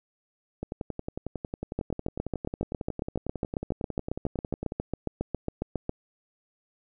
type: two click trains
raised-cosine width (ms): 2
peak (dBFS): -15 / -19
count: 31 / 46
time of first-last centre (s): 1.79-5.894 / 0.63-4.721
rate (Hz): 7.31 / 11
effects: none